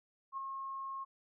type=tone with ADSR envelope; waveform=sine; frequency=1080 Hz; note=C#6; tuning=45 cents flat; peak=-35 dBFS; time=0.32-1.05 s; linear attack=56 ms; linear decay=4 ms; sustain=-4 dB; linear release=21 ms; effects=none

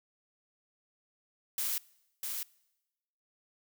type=noise with echo; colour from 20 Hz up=blue; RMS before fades=-33 dBFS; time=1.58-1.78 s; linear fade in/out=2 ms; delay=650 ms; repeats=1; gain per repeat=-4 dB; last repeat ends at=2.43 s; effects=noise-tail reverb RT60 1.0 s tail -24 dB re dry

